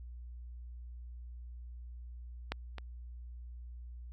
clicks, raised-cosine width 0.3 ms, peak -18 / -27 dBFS, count 2, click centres 2.52 / 2.783 s, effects added 60 Hz sine -44 dBFS peak until 4.12 s

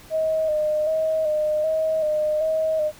sine tone with vibrato, 622 Hz, D#5, 1 cent flat, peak -19 dBFS, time 0.1-2.92 s, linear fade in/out 50 ms, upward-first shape square, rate 1.3 Hz, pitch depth 33 cents each way, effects pink hiss -47 dBFS RMS until 2.99 s

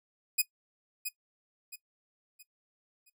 5% pulse tone with echo, 2489 Hz, D#7, in tune, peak -14 dBFS, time 0.38-0.42 s, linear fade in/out 10 ms, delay 670 ms, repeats 4, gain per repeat -9 dB, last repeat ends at 3.1 s, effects noise-tail reverb RT60 0.1 s tail -19 dB re dry

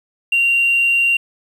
triangle tone, 2764 Hz, F7, 19 cents flat, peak -9 dBFS, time 0.32-1.17 s, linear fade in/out 5 ms, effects tanh soft clip ceiling -9 dBFS + 8-bit

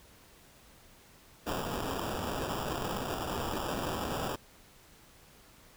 violet noise with sample-and-hold, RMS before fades -35 dBFS, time 1.46-4.36 s, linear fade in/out 10 ms, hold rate 2100 Hz, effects pink hiss -58 dBFS RMS until 5.76 s

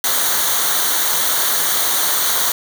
white noise with comb filter, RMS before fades -17 dBFS, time 0.04-2.52 s, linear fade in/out 2 ms, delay 0.39 ms, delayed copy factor -0.7, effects none

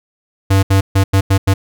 square tone bursts at uneven times, 97 Hz, G2, 18 cents flat, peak -9 dBFS, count 6, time 0.5-0.63 / 0.7-0.81 / 0.95-1.04 / 1.13-1.21 / 1.3-1.38 / 1.47-1.54 s, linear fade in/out 10 ms, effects none

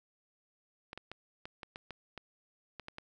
clicks, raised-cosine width 0.3 ms, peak -27 dBFS, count 11, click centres 0.931 / 0.976 / 1.116 / 1.455 / 1.632 / 1.759 / 1.907 / 2.177 / 2.797 / 2.884 / 2.984 s, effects none

